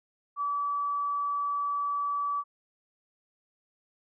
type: tone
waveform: sine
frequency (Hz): 1150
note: D6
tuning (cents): -37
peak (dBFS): -27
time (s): 0.36-2.44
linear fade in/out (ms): 50
effects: none